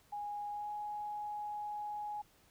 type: tone with pitch glide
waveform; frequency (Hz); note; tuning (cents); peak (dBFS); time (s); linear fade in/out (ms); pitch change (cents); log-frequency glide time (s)
sine; 825 to 834.6; G#5 to G#5; -12 to +8; -38; 0.12-2.22; 10; +20; 0.5-0.7
effects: pink hiss -67 dBFS RMS until 2.5 s